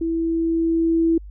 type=tone with level ramp; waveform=sine; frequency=329.6 Hz; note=E4; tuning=in tune; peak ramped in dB=-20 to -14 dBFS; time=0.01-1.18 s; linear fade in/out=5 ms; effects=added 50 Hz sine -35 dBFS peak until 1.3 s